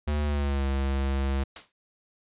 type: tone with pitch glide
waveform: square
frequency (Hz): 74.1 to 67.95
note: D2 to C#2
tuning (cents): +16 to -34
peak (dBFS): -25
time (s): 0.07-1.44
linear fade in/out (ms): 10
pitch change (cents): -150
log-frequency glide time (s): 0.24-0.65
type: noise with exponential decay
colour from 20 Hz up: white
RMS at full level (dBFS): -34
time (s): 1.56-1.72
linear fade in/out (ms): 2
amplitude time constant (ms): 33
effects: resampled to 8000 Hz